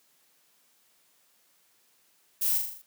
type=noise with echo; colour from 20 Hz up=violet; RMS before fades=-27 dBFS; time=2.41-2.58 s; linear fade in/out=10 ms; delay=40 ms; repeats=6; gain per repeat=-4 dB; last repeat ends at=2.82 s; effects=white hiss -66 dBFS RMS until 2.86 s + high-pass 150 Hz 12 dB/octave